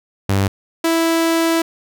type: tone pair in turn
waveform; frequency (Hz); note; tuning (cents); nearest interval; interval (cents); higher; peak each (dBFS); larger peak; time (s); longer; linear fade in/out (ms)
sawtooth; 98 / 329.6; G2 / E4; 0 / 0; octave + major sixth; 2100; second; -10; neither; 0.29-0.48 / 0.84-1.62; second; 5
effects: none